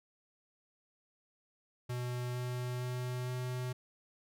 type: tone with pitch steps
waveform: square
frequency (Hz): 123.47 / 124.26 / 125.05 / 125.85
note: B2 / B2 / B2 / B2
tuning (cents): 0 / +11 / +22 / +33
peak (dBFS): -36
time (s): 1.89-3.73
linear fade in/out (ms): 10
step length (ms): 460
effects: none